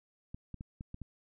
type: clicks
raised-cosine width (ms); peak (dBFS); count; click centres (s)
5; -30; 6; 0.345 / 0.543 / 0.609 / 0.809 / 0.944 / 1.017
effects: none